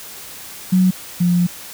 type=tone pair in turn; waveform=sine; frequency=185 / 175.93 Hz; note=F#3 / F3; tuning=0 / +13 cents; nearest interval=minor second; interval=87 cents; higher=first; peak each=-10 / -12 dBFS; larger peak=first; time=0.72-0.91 / 1.2-1.47 s; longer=second; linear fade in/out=10 ms; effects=white hiss -35 dBFS RMS until 1.73 s